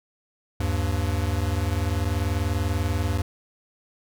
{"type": "tone pair together", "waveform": "square", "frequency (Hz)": [78.3, 98.65], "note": ["D#2", "G2"], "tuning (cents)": [11, 11], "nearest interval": "major third", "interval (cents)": 400, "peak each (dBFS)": -26, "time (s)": [0.6, 3.22], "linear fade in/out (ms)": 5, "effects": []}